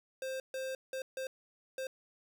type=tone bursts at uneven times; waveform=square; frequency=525 Hz; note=C5; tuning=6 cents sharp; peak=-37 dBFS; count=5; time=0.22-0.4 / 0.54-0.75 / 0.93-1.02 / 1.17-1.27 / 1.78-1.87 s; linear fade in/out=2 ms; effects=none